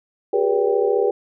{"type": "tone cluster", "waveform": "sine", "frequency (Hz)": [375.6, 410.2, 483.2, 568, 784], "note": ["F#4", "G#4", "B4", "C#5", "G5"], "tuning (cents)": [26, -21, -38, 42, 0], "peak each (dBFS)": [-24, -19, -20, -27, -28], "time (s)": [0.33, 1.11], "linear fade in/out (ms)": 5, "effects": []}